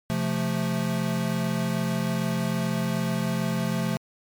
square chord, F major, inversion second, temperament equal with one note detuned, 130.81 / 173.31 / 220 Hz, C3 / F3 / A3, 0 / -13 / 0 cents, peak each -31 / -28 / -29 dBFS, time 0.1-3.97 s, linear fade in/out 0 ms, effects MP3 96 kbps

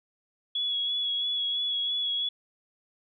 sine tone with vibrato, 3368 Hz, G#7, 24 cents sharp, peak -26 dBFS, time 0.55-2.29 s, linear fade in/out 5 ms, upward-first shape sine, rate 3 Hz, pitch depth 21 cents each way, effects none

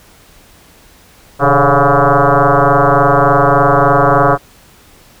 sine tone with frequency modulation, 293.7 Hz, D4, in tune, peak -6 dBFS, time 1.39-4.38 s, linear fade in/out 50 ms, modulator 141 Hz, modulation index 7.7, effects pink hiss -44 dBFS RMS until 5.2 s

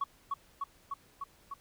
sine tone with echo, 1118 Hz, C#6, 14 cents sharp, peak -27 dBFS, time 0.01-0.04 s, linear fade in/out 5 ms, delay 300 ms, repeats 5, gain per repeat -2 dB, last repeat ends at 1.54 s, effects tanh soft clip ceiling -27 dBFS + pink hiss -63 dBFS RMS until 1.6 s

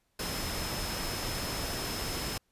sine tone in noise, 5190 Hz, E8, 28 cents flat, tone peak -41 dBFS, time 0.19-2.38 s, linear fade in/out 5 ms, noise pink, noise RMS -35 dBFS, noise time 0.19-2.38 s, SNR -9 dB, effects pink hiss -75 dBFS RMS until 2.51 s + resampled to 32000 Hz

